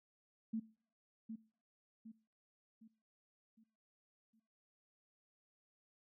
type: tone with echo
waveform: sine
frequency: 222.9 Hz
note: A3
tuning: 23 cents sharp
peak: -36 dBFS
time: 0.53-0.6 s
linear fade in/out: 10 ms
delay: 760 ms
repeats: 5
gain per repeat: -7 dB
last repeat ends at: 4.4 s
effects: noise-tail reverb RT60 0.5 s tail -22 dB re dry